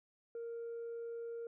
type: tone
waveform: sine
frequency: 465.2 Hz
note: A#4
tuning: 4 cents flat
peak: -39 dBFS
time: 0.35-1.47 s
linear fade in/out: 2 ms
effects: tanh soft clip ceiling -39 dBFS